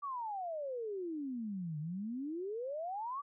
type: exponential two-way sweep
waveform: sine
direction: down then up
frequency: 1174.7 to 146.83 to 1174.7 Hz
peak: -37 dBFS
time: 0.02-3.22 s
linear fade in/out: 20 ms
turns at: 1.79 s
effects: none